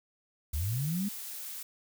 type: linear sweep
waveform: sine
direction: up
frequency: 64.7 to 210 Hz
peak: -29 dBFS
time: 0.53-1.09 s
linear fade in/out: 10 ms
type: noise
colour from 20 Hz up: blue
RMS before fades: -41 dBFS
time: 0.53-1.63 s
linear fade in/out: 5 ms
effects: none